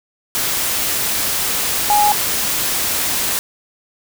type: tone in noise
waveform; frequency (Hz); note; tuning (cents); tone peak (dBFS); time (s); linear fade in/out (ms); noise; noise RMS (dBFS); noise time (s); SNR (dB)
sine; 830; G#5; -1; -11; 1.9-2.12; 0; white; -19; 0.35-3.39; +5
effects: none